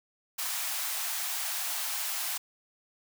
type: high-pass noise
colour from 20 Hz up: white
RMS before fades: -33 dBFS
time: 0.38-2.38 s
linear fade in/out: 10 ms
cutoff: 640 Hz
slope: 96 dB/octave
effects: none